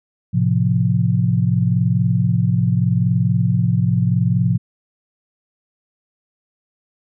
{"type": "chord", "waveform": "sine", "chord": "F major", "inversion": "first", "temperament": "equal", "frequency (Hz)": [110, 130.81, 174.61], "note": ["A2", "C3", "F3"], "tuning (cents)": [0, 0, 0], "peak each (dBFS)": -18, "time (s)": [0.33, 4.58], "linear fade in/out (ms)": 20, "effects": []}